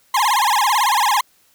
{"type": "tone with vibrato", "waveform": "40% pulse", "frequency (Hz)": 937, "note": "A#5", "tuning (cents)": 9, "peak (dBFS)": -13, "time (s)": [0.14, 1.21], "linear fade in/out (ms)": 5, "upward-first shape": "sine", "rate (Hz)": 18, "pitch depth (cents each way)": 250, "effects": ["white hiss -57 dBFS RMS until 1.54 s"]}